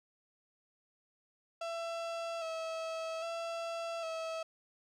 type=tone with vibrato; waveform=35% pulse; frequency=659.3 Hz; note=E5; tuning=in tune; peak=-35 dBFS; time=1.61-4.43 s; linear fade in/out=5 ms; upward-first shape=square; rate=0.62 Hz; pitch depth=26 cents each way; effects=low-pass 6000 Hz 12 dB/octave + 12-bit